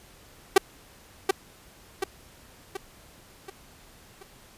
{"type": "tone with echo", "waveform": "sawtooth", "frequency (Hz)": 385.9, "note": "G4", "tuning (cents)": -27, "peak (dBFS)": -8, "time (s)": [0.56, 0.58], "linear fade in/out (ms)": 5, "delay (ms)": 730, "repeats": 5, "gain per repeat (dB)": -6, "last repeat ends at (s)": 4.23, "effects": ["pink hiss -53 dBFS RMS until 4.57 s", "resampled to 32000 Hz"]}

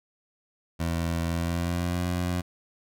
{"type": "tone with pitch glide", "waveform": "20% pulse", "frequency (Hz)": [83.7, 88.68], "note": ["E2", "F2"], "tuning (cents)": [27, 27], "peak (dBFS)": -21, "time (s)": [0.79, 2.42], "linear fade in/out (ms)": 20, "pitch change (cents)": 100, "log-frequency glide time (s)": [1.27, 2.02], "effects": []}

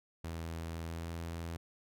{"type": "tone with pitch glide", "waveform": "sawtooth", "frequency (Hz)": [82.41, 83.56], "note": ["E2", "E2"], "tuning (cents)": [0, 24], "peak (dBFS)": -35, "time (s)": [0.24, 1.57], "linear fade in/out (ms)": 5, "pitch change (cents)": 24, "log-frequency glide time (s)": [0.84, 1.07], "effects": []}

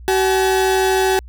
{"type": "tone pair together", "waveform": "35% pulse", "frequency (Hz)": [379.5, 852], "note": ["F#4", "G#5"], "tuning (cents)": [44, 44], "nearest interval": "octave + major second", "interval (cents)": 1400, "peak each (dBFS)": [-13, -19], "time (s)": [0.08, 1.19], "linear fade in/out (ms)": 0, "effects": ["added 60 Hz sine -34 dBFS peak until 1.28 s"]}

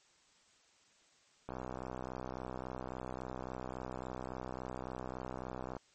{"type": "click train", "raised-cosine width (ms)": 1, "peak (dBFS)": -27, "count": 273, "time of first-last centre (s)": [1.49, 5.767], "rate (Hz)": 63.6, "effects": ["white hiss -68 dBFS RMS until 5.94 s", "MP3 32 kbps"]}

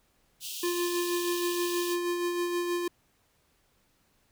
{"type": "high-pass noise", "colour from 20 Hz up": "pink", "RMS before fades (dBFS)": -38, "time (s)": [0.4, 1.97], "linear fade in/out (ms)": 50, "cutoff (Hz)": 2700, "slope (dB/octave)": 96}
{"type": "tone with tremolo", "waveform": "square", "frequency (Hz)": 349.7, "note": "F4", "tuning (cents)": 2, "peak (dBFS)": -27, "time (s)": [0.63, 2.88], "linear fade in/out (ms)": 5, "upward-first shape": "sine", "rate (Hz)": 6.3, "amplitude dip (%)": 35}
{"effects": ["pink hiss -69 dBFS RMS until 4.31 s"]}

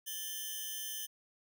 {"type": "tone cluster", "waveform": "5% pulse", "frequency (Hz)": [1749, 2948, 3118], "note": ["A6", "F#7", "G7"], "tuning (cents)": [-11, -7, -10], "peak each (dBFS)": [-36, -37, -32], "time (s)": [0.06, 1.07], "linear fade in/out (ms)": 20, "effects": []}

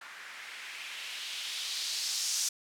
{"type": "noise with low-pass filter sweep", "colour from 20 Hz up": "violet", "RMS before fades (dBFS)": -37, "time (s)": [0.01, 2.49], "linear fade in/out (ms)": 5, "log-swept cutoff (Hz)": [1500, 6100], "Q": 1.9, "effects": []}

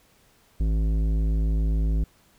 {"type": "tone with tanh clipping", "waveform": "sine", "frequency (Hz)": 53.6, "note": "A1", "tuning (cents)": -45, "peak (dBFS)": -22, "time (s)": [0.6, 2.04], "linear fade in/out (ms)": 5, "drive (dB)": 13, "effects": ["pink hiss -60 dBFS RMS until 2.38 s"]}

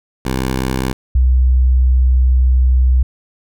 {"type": "tone pair in turn", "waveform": ["10% pulse", "sine"], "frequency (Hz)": [64.9, 63.42], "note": ["C2", "B1"], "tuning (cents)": [-13, 47], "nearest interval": "unison", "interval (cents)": 40, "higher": "first", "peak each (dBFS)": -8, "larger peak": "neither", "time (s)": [[0.25, 0.93], [1.15, 3.03]], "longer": "second", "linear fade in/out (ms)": 5, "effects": []}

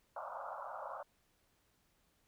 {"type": "band-pass noise", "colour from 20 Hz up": "pink", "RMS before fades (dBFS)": -45, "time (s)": [0.16, 1.03], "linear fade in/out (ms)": 5, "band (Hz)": [550, 1400], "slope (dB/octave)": 96, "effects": ["pink hiss -75 dBFS RMS until 2.27 s"]}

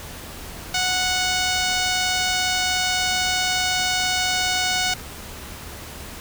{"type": "tone with notch filter", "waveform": "5% pulse", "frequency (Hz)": 737, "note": "F#5", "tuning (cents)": -7, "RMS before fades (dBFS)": -22, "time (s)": [0.74, 4.94], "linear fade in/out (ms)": 5, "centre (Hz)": 11000, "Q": 0.63, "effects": ["added 76 Hz sine -42 dBFS peak until 6.2 s", "pink hiss -37 dBFS RMS until 6.2 s"]}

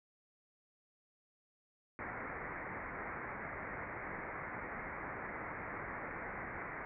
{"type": "low-pass noise", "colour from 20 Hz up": "white", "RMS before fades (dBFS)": -44, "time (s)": [1.99, 6.85], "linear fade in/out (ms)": 0, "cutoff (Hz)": 2200, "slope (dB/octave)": 96, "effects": []}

